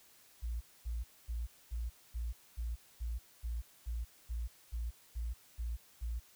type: tone bursts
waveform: sine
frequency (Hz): 57.9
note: A#1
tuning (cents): -11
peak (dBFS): -35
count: 14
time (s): 0.42-6.2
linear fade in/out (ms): 20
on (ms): 190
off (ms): 240
effects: white hiss -63 dBFS RMS until 6.35 s